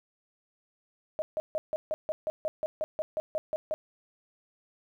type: tone bursts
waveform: sine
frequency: 622.3 Hz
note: D#5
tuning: in tune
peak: -27 dBFS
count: 15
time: 1.19-3.74 s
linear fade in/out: 0 ms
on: 30 ms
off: 150 ms
effects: 11-bit